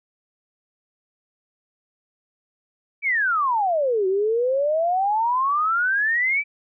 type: exponential two-way sweep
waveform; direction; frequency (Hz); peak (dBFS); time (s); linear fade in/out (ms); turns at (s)
sine; down then up; 2349 to 370 to 2349; -18; 3.02-6.44; 50; 4.07
effects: none